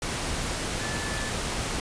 sine tone in noise, 1742 Hz, A6, 18 cents flat, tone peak -36 dBFS, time 0.81-1.29 s, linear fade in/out 2 ms, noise pink, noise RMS -30 dBFS, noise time 0.02-1.8 s, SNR -9 dB, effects resampled to 22050 Hz

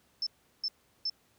sine tone bursts, 5290 Hz, E8, 5 cents sharp, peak -29 dBFS, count 3, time 0.22-1.098 s, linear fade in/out 2 ms, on 46 ms, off 370 ms, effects pink hiss -68 dBFS RMS until 1.38 s + high-pass 60 Hz 12 dB/octave

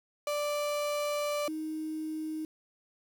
35% pulse / sine tone pair in turn, 587.3 / 312.6 Hz, D5 / D#4, 0 / +8 cents, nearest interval major seventh, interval 1092 cents, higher first, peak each -28 / -33 dBFS, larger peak first, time 0.27-1.48 / 1.48-2.45 s, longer first, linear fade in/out 2 ms, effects 9-bit

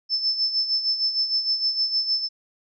sine tone with tremolo, 5274 Hz, E8, in tune, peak -18 dBFS, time 0.09-2.29 s, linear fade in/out 50 ms, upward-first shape sine, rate 6.5 Hz, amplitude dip 65%, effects none

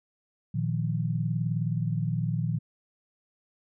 sine chord, Bb suspended fourth, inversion none, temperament just, 116.54 / 155.39 / 174.81 Hz, Bb2 / Eb3 / F3, 0 / -2 / +2 cents, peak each -29 / -29 / -32 dBFS, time 0.54-2.59 s, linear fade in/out 10 ms, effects none

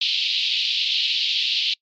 white band-pass noise, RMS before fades -22 dBFS, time 0.01-1.74 s, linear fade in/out 5 ms, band 2700 to 4300 Hz, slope 48 dB/octave, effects noise-tail reverb RT60 0.1 s tail -26 dB re dry + MP3 64 kbps

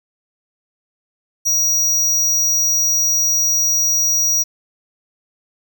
square tone, 5760 Hz, F#8, 47 cents flat, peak -14 dBFS, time 1.45-4.44 s, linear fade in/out 20 ms, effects 8-bit

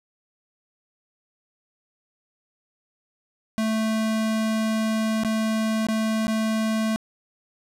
square tone with dropouts, 220 Hz, A3, in tune, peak -22 dBFS, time 3.58-6.96 s, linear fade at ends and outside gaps 0 ms, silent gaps 5.235-5.248 / 5.868-5.886 / 6.269-6.28 s, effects low-pass 12000 Hz 12 dB/octave

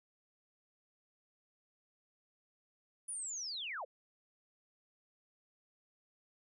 sine linear sweep, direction down, 9956 to 441.2 Hz, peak -39 dBFS, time 3.08-3.85 s, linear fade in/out 10 ms, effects none

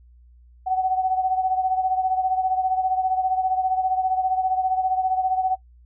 sine beating tone pair, 748 / 763 Hz, F#5 / G5, +19 / -47 cents, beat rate 15 Hz, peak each -20 / -26 dBFS, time 0.66-5.56 s, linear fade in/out 20 ms, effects noise-tail reverb RT60 0.1 s tail -19 dB re dry + added 60 Hz sine -48 dBFS peak until 5.85 s

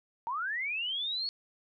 sine linear sweep, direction up, 880 to 4426 Hz, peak -31 dBFS, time 0.27-1.29 s, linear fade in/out 0 ms, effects none

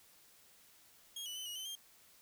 sawtooth tone with pitch steps, 3266 / 2965 / 3037 / 2899 / 3057 / 3200 Hz, G#7 / F#7 / F#7 / F#7 / G7 / G7, -30 / +3 / +44 / -36 / -44 / +35 cents, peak -39 dBFS, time 1.16-1.754 s, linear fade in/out 5 ms, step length 99 ms, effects white hiss -64 dBFS RMS until 2.21 s

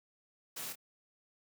white noise with echo, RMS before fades -42 dBFS, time 0.56-0.73 s, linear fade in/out 10 ms, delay 26 ms, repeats 1, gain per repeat -8 dB, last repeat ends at 0.756 s, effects high-pass 100 Hz 12 dB/octave

